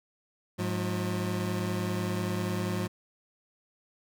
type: tone pair together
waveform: 25% pulse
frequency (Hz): 104.87 / 179.6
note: G#2 / F3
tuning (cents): +17 / +49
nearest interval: major sixth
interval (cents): 932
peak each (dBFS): -28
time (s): 0.58-2.88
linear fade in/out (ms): 20
effects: none